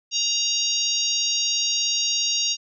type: harmonic tone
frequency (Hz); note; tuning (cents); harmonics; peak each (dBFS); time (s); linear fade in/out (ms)
937; A#5; +9; 3 / 4 / 5 / 6 / 7; -27 / -27 / -27 / -27 / -27; 0.11-2.57; 50
effects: none